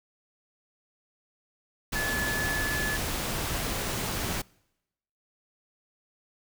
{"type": "tone in noise", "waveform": "sine", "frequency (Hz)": 1721, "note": "A6", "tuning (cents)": -39, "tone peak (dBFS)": -29, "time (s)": [1.95, 2.97], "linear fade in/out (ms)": 10, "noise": "pink", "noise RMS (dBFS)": -31, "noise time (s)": [1.92, 4.42], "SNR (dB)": -1, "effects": ["noise-tail reverb RT60 0.9 s tail -26 dB re dry"]}